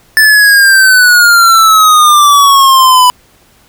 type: exponential sweep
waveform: square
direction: down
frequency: 1760 to 990 Hz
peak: -3 dBFS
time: 0.17-3.1 s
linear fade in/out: 0 ms
effects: pink hiss -46 dBFS RMS until 3.68 s